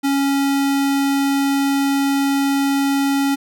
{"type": "tone", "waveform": "square", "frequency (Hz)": 277.2, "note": "C#4", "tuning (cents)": 0, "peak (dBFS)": -16, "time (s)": [0.03, 3.36], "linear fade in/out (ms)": 20, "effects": []}